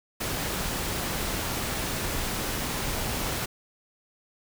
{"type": "noise", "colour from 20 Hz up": "pink", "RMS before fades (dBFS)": -30, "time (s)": [0.2, 3.46], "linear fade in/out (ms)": 10, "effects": []}